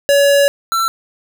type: tone pair in turn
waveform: square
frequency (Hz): 565 / 1343.8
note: C#5 / E6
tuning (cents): +33 / +33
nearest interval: octave + minor third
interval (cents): 1500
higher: second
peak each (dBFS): -9 / -14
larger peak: first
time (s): 0.09-0.48 / 0.72-0.88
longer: first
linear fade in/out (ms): 0
effects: none